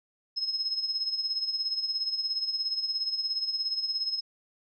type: tone with tremolo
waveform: sine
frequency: 5160 Hz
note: E8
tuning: 38 cents flat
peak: -25 dBFS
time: 0.36-4.21 s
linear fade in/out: 20 ms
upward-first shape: sine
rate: 17 Hz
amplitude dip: 65%
effects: none